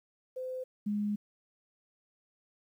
sine tone pair in turn, 513 / 207.4 Hz, C5 / G#3, -34 / -2 cents, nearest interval octave + major third, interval 1568 cents, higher first, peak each -35 / -29 dBFS, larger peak second, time 0.36-0.64 / 0.86-1.16 s, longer second, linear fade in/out 10 ms, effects 11-bit

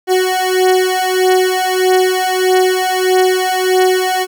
30% pulse beating tone pair, 370 / 371.6 Hz, F#4 / F#4, 0 / +7 cents, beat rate 1.6 Hz, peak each -11 dBFS, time 0.07-4.27 s, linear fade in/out 50 ms, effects none

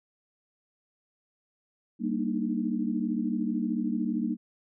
sine chord, Eb major seventh, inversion first, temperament equal with one note detuned, 196 / 233.1 / 297.8 / 311.1 Hz, G3 / Bb3 / D4 / Eb4, 0 / 0 / +24 / 0 cents, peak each -32 / -29 / -34 / -35 dBFS, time 1.99-4.37 s, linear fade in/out 50 ms, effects none

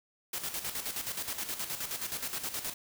white noise with tremolo, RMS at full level -35 dBFS, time 0.33-2.74 s, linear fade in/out 5 ms, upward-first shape square, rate 9.5 Hz, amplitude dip 60%, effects none

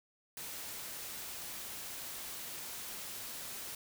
white noise, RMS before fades -44 dBFS, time 0.37-3.75 s, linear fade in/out 2 ms, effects none

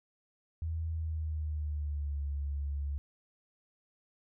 sine tone with pitch glide, 81.1 to 71.01 Hz, E2 to C#2, -28 to +42 cents, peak -32 dBFS, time 0.62-2.98 s, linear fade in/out 0 ms, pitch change -230 cents, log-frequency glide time 0.91-2.22 s, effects none

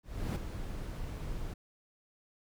brown noise with ADSR envelope, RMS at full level -31 dBFS, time 0.03-1.54 s, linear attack 330 ms, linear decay 4 ms, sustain -8 dB, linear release 9 ms, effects none

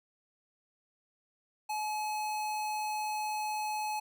square tone, 852 Hz, G#5, 44 cents sharp, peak -33 dBFS, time 1.69-4 s, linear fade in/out 10 ms, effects none

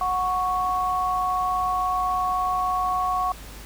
sine tone pair together, 734.9 / 1108.7 Hz, F#5 / C#6, -12 / 0 cents, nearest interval perfect fifth, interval 712 cents, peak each -25 / -23 dBFS, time 0.01-3.32 s, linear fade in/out 2 ms, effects added 51 Hz sine -40 dBFS peak until 3.65 s + pink hiss -43 dBFS RMS until 3.65 s

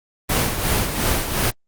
pink noise with tremolo, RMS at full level -18 dBFS, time 0.29-1.51 s, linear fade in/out 10 ms, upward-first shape sine, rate 2.8 Hz, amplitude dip 55%, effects Opus 24 kbps

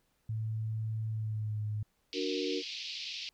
sine tone with pitch glide, 110.2 to 106.08 Hz, A2 to G#2, +3 to +37 cents, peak -32 dBFS, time 0.29-1.83 s, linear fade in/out 5 ms, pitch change -66 cents, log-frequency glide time 1.09-1.61 s
white band-pass noise, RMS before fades -41 dBFS, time 2.13-3.29 s, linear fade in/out 0 ms, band 2400 to 5100 Hz, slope 48 dB/octave
sine chord, D augmented, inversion none, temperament equal, 293.7 / 370 / 466.2 Hz, D4 / F#4 / A#4, 0 / 0 / 0 cents, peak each -36 dBFS, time 2.13-2.63 s, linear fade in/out 50 ms
effects pink hiss -75 dBFS RMS until 3.33 s

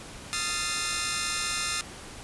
10% pulse chord, F dominant seventh, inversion third, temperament equal with one note detuned, 1244.5 / 1376.9 / 1760 / 2093 Hz, Eb6 / F6 / A6 / C7, 0 / -25 / 0 / 0 cents, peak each -25 dBFS, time 0.33-1.81 s, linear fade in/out 0 ms, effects pink hiss -43 dBFS RMS until 2.23 s + resampled to 24000 Hz

